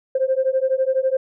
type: beating tone pair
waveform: sine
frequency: 520 / 532 Hz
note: C5 / C5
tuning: -11 / +29 cents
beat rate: 12 Hz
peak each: -19 dBFS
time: 0.15-1.17 s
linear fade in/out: 5 ms
effects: tanh soft clip ceiling -10 dBFS